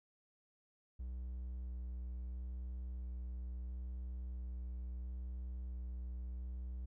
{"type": "tone with vibrato", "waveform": "triangle", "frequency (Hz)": 61.74, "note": "B1", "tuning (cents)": 0, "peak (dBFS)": -39, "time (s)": [0.99, 6.86], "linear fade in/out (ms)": 10, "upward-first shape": "square", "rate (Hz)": 0.74, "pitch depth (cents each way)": 9, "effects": []}